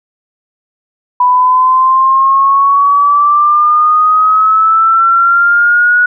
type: exponential sweep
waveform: sine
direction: up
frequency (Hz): 987.8 to 1466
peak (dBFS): -5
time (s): 1.2-6.06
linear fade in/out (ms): 5
effects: none